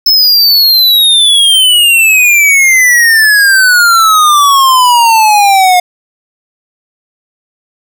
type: exponential sweep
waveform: square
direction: down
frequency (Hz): 5274 to 714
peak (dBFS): -4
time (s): 0.06-5.8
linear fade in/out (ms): 5
effects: none